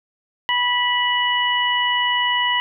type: harmonic tone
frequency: 980 Hz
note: B5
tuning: 14 cents flat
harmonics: 1 / 2 / 3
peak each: -21 / -21 / -21 dBFS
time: 0.49-2.6 s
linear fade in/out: 0 ms
effects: none